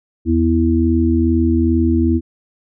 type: harmonic tone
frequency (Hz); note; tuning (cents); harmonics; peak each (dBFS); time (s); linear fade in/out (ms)
82.41; E2; 0; 1 / 3 / 4; -16 / -16 / -16; 0.25-2.21; 50
effects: none